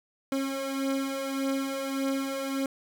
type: beating tone pair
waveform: 30% pulse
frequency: 270 / 271.7 Hz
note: C#4 / C#4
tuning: -45 / -35 cents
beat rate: 1.7 Hz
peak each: -31 / -27 dBFS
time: 0.32-2.66 s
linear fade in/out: 2 ms
effects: none